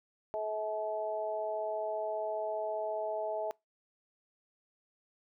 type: harmonic tone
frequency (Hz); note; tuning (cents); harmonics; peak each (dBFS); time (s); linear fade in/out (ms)
214.8; A3; -41; 2 / 3 / 4; -40 / -34 / -40; 0.34-3.51; 0
effects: noise-tail reverb RT60 0.2 s tail -24 dB re dry